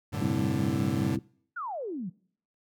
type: chord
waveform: 30% pulse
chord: G suspended second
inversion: none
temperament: equal with one note detuned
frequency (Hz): 95.59 / 110 / 146.83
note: G2 / A2 / D3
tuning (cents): -43 / 0 / 0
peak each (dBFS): -32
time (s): 0.12-1.17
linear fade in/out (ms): 20
type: harmonic tone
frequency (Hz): 65.41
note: C2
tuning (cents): 0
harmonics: 2 / 3 / 4 / 5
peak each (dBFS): -32 / -32 / -32 / -32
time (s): 0.21-1.19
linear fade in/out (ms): 5
type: exponential sweep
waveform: sine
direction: down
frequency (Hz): 1514 to 164.2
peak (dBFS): -32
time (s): 1.56-2.1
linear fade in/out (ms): 10
effects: noise-tail reverb RT60 0.6 s tail -25 dB re dry